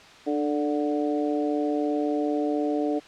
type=harmonic tone with a mistuned harmonic; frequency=146.83 Hz; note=D3; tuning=in tune; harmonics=2 / 3 / 4 / 5; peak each=-25 / -29 / -31 / -33 dBFS; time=0.26-3 s; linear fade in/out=20 ms; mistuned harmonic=2; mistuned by=+23 cents; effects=white hiss -48 dBFS RMS until 3.07 s + low-pass 4000 Hz 12 dB/octave